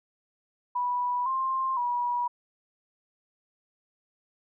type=tone with pitch steps; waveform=sine; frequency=982 / 1055 / 969 Hz; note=B5 / C6 / B5; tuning=-10 / +14 / -33 cents; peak=-25 dBFS; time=0.75-2.28 s; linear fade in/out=10 ms; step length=510 ms; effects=none